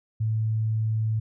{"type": "tone", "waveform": "sine", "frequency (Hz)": 110, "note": "A2", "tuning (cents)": 0, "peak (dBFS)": -22, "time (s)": [0.2, 1.2], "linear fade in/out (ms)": 10, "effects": []}